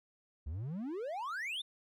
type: exponential sweep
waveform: triangle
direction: up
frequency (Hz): 66.6 to 3729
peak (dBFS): -35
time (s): 0.46-1.62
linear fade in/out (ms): 10
effects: none